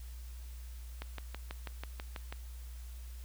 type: click train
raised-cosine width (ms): 0.3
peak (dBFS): -25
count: 9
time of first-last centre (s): 1.02-2.325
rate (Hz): 6.13
effects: added 60 Hz sine -43 dBFS peak until 3.24 s + white hiss -59 dBFS RMS until 3.24 s